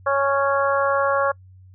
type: harmonic tone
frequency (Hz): 277.2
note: C#4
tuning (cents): 0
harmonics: 2 / 3 / 4 / 5 / 6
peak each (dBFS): -20 / -28 / -22 / -25 / -29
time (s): 0.06-1.32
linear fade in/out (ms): 10
effects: noise-tail reverb RT60 0.1 s tail -26 dB re dry + added 93 Hz sine -44 dBFS peak until 1.74 s